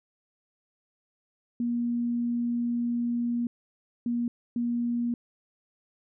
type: tone bursts at uneven times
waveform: sine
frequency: 238.2 Hz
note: A#3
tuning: 38 cents sharp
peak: -25 dBFS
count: 3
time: 1.6-3.47 / 4.06-4.28 / 4.56-5.14 s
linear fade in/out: 2 ms
effects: none